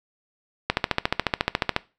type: click train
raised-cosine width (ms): 0.3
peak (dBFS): -3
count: 16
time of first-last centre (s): 0.7-1.764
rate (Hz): 14.1
effects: noise-tail reverb RT60 0.3 s tail -20 dB re dry